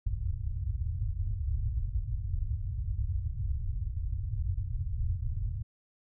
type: low-pass noise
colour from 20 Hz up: white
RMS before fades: -32 dBFS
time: 0.06-5.63 s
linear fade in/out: 10 ms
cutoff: 110 Hz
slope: 48 dB/octave
effects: none